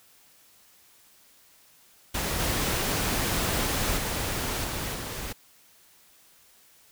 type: noise with level steps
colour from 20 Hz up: pink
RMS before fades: -29 / -27 / -30 / -32 / -35 dBFS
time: 2.14-5.33 s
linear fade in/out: 10 ms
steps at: 2.39 / 3.97 / 4.64 / 4.94 s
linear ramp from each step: 10 ms
effects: white hiss -58 dBFS RMS until 6.91 s